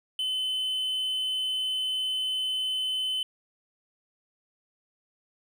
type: tone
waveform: triangle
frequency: 3041 Hz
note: F#7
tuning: 47 cents sharp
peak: -25 dBFS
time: 0.19-3.23 s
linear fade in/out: 2 ms
effects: none